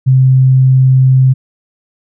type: tone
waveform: sine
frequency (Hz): 130.81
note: C3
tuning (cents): 0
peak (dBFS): -4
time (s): 0.06-1.34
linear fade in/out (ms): 20
effects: none